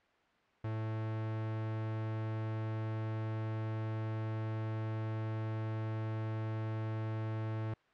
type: tone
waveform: 45% pulse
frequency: 110 Hz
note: A2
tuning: in tune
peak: -35 dBFS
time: 0.64-7.74 s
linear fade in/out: 5 ms
effects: white hiss -68 dBFS RMS until 7.93 s + low-pass 2000 Hz 12 dB/octave